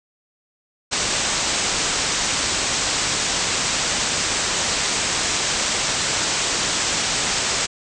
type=low-pass noise; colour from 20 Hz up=white; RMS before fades=-22 dBFS; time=0.91-7.67 s; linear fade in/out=20 ms; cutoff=8200 Hz; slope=96 dB/octave; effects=none